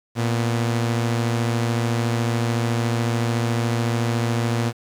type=tone pair together; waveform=sawtooth; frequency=116.29 / 246.4 Hz; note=A#2 / B3; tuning=-4 / -4 cents; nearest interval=octave + minor second; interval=1300 cents; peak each=-16 / -26 dBFS; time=0.15-4.73 s; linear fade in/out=50 ms; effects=low-pass 10000 Hz 12 dB/octave + 8-bit